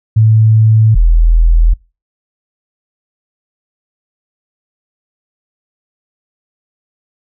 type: tone pair in turn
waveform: sine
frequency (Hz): 110 / 41.2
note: A2 / E1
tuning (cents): 0 / 0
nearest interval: octave + perfect fourth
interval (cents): 1700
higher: first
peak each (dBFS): -4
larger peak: neither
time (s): 0.16-0.95 / 0.95-1.74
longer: neither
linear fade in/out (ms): 10
effects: noise-tail reverb RT60 0.3 s tail -24 dB re dry